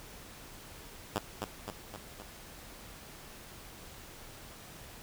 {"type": "tone with echo", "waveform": "5% pulse", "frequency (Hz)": 103.83, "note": "G#2", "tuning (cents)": 0, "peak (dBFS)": -19, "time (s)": [1.15, 1.19], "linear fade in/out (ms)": 10, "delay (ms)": 260, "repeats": 4, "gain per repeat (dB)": -4, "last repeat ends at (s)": 2.23, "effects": ["pink hiss -50 dBFS RMS until 5.02 s"]}